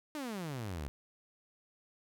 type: exponential sweep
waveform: sawtooth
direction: down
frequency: 313.1 to 65.41 Hz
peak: -34 dBFS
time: 0.15-0.88 s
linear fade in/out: 0 ms
effects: none